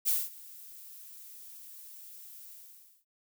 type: noise with ADSR envelope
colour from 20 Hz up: violet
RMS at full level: -26 dBFS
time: 0.05-3.05 s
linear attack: 32 ms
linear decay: 210 ms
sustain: -23 dB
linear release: 560 ms
effects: none